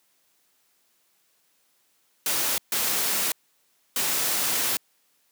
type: noise bursts at uneven times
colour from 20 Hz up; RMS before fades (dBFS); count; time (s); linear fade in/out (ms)
white; -25; 3; 2.26-2.58 / 2.72-3.32 / 3.96-4.77; 2
effects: white hiss -67 dBFS RMS until 5.31 s + high-pass 150 Hz 12 dB/octave